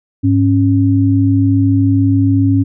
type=tone pair together; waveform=sine; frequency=102.9 / 274.7 Hz; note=G#2 / C#4; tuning=-16 / -16 cents; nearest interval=octave + perfect fourth; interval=1700 cents; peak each=-11 / -11 dBFS; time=0.23-2.64 s; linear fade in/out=20 ms; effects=none